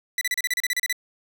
sawtooth tone bursts, 1979 Hz, B6, 3 cents sharp, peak -18 dBFS, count 12, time 0.18-0.927 s, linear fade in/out 2 ms, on 32 ms, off 33 ms, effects 9-bit

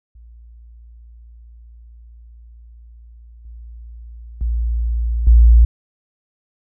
sine tone with level steps, 57.7 Hz, A#1, 17 cents flat, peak -39 / -33 / -16 / -5 dBFS, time 0.15-5.65 s, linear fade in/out 5 ms, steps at 3.45 / 4.41 / 5.27 s, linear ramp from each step 2 ms, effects none

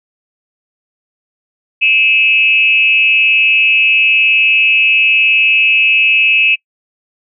sine tone with frequency modulation, 2600 Hz, E7, 24 cents flat, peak -7 dBFS, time 1.81-6.56 s, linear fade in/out 20 ms, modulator 241 Hz, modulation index 0.58, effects noise-tail reverb RT60 0.1 s tail -24 dB re dry

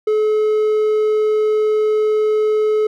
triangle tone, 428.9 Hz, A4, 44 cents flat, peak -11 dBFS, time 0.07-2.87 s, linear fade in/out 5 ms, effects none

